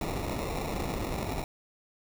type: noise with sample-and-hold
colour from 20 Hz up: pink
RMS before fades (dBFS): -33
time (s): 0.01-1.44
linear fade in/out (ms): 2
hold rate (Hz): 1575
effects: none